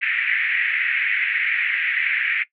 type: band-pass noise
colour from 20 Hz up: pink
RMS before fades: -22 dBFS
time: 0.01-2.44 s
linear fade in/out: 20 ms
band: 1800 to 2400 Hz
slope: 48 dB/octave
effects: noise-tail reverb RT60 0.1 s tail -18 dB re dry